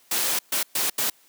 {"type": "noise bursts at uneven times", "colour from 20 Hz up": "white", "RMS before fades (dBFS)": -24, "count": 4, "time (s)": [[0.11, 0.39], [0.52, 0.63], [0.75, 0.9], [0.98, 1.1]], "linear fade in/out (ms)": 5, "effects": ["white hiss -58 dBFS RMS until 1.28 s", "high-pass 200 Hz 12 dB/octave"]}